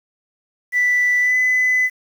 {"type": "tone with pitch glide", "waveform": "sine", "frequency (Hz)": [1976, 2009], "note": ["B6", "B6"], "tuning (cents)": [0, 29], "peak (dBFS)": -12, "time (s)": [0.72, 1.9], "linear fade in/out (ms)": 50, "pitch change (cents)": 29, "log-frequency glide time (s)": [1.2, 1.36], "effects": ["tanh soft clip ceiling -11 dBFS", "7-bit"]}